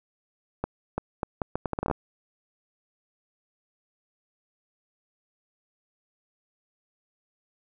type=accelerating click train; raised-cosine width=1 ms; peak=-13 dBFS; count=13; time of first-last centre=0.64-1.912 s; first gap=340 ms; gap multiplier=0.74; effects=none